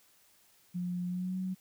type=tone with pitch glide; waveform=sine; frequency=178.2 to 186.41 Hz; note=F3 to F#3; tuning=+35 to +13 cents; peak=-32 dBFS; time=0.74-1.55 s; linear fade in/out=20 ms; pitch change=+78 cents; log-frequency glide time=1.07-1.37 s; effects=white hiss -65 dBFS RMS until 1.6 s